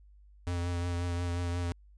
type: tone with vibrato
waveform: square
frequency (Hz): 87.31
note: F2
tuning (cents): 0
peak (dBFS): -31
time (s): 0.47-1.72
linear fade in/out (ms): 0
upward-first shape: triangle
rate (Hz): 5.6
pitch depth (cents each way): 28
effects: added 50 Hz sine -54 dBFS peak until 1.97 s + resampled to 22050 Hz